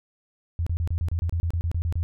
sine tone bursts, 84.4 Hz, E2, 41 cents sharp, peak -22 dBFS, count 14, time 0.59-2.03 s, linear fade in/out 0 ms, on 75 ms, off 30 ms, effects none

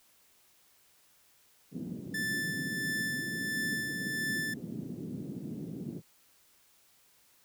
white band-pass noise, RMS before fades -40 dBFS, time 1.71-6.02 s, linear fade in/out 50 ms, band 140 to 280 Hz, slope 24 dB/octave
45% pulse tone with tremolo, 1760 Hz, A6, in tune, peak -31 dBFS, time 2.14-4.54 s, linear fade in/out 5 ms, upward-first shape sine, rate 1.5 Hz, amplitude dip 40%
effects white hiss -65 dBFS RMS until 7.44 s

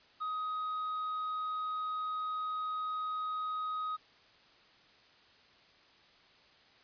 triangle tone, 1257 Hz, D#6, 17 cents sharp, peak -32 dBFS, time 0.2-3.97 s, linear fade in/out 20 ms, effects white hiss -62 dBFS RMS until 6.83 s + resampled to 11025 Hz

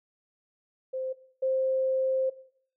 sine tone pair in turn, 521 / 525.2 Hz, C5 / C5, -7 / +6 cents, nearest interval unison, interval 13 cents, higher second, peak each -30 / -24 dBFS, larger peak second, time 0.93-1.13 / 1.42-2.3 s, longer second, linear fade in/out 10 ms, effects noise-tail reverb RT60 0.6 s tail -17 dB re dry

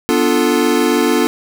square chord, B half-diminished seventh, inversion none, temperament equal, 246.9 / 293.7 / 349.2 / 440 Hz, B3 / D4 / F4 / A4, 0 / 0 / 0 / 0 cents, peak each -18 dBFS, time 0.09-1.27 s, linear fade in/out 0 ms, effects none

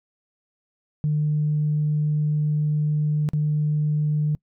sine tone with dropouts, 150.6 Hz, D3, 44 cents sharp, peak -18 dBFS, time 1.04-4.35 s, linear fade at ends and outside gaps 0 ms, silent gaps 3.289-3.334 s, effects noise-tail reverb RT60 0.1 s tail -26 dB re dry + tanh soft clip ceiling -14 dBFS

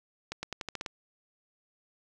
accelerating click train, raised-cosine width 0.2 ms, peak -18 dBFS, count 8, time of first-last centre 0.32-0.862 s, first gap 110 ms, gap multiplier 0.88, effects none

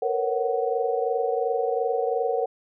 sine tone cluster, 459.4 / 482.2 / 549 / 746 Hz, A#4 / B4 / C#5 / F#5, -25 / -41 / -17 / +14 cents, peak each -26 / -28 / -29 / -28 dBFS, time 0.02-2.46 s, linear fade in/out 5 ms, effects none

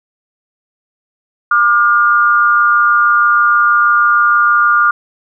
sine tone pair together, 1196 / 1422.3 Hz, D6 / F6, +31 / +31 cents, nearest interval minor third, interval 300 cents, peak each -10 dBFS, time 1.51-4.91 s, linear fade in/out 5 ms, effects none

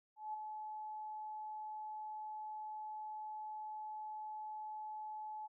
sine tone with ADSR envelope, 858 Hz, A5, 44 cents flat, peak -38 dBFS, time 0.16-5.48 s, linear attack 180 ms, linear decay 7 ms, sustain -5 dB, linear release 25 ms, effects none

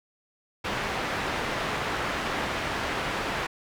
white low-pass noise, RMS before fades -30 dBFS, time 0.64-3.47 s, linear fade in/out 10 ms, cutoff 1900 Hz, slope 12 dB/octave, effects none

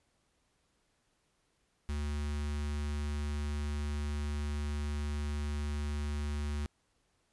square tone with notch filter, 73.3 Hz, D2, 3 cents flat, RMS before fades -35 dBFS, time 1.89-6.66 s, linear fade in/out 0 ms, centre 590 Hz, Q 1, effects pink hiss -75 dBFS RMS until 7.32 s + resampled to 24000 Hz

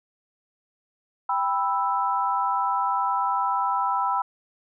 sine chord, E minor, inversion first, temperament just, 791.1 / 988.9 / 1318.5 Hz, G5 / B5 / E6, +16 / +2 / 0 cents, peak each -27 / -24 / -27 dBFS, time 1.29-4.22 s, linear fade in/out 5 ms, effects none

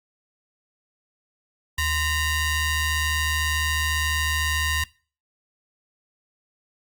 sawtooth ring-modulated tone, 956 Hz, A#5, 43 cents sharp, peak -15 dBFS, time 1.78-4.84 s, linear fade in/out 5 ms, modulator 879 Hz, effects noise-tail reverb RT60 0.4 s tail -23 dB re dry + Opus 32 kbps

